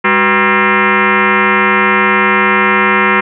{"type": "tone with frequency modulation", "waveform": "sine", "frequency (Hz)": 374.2, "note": "F#4", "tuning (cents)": 20, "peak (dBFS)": -7, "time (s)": [0.04, 3.21], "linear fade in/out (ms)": 10, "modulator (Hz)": 289, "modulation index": 7.1, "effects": []}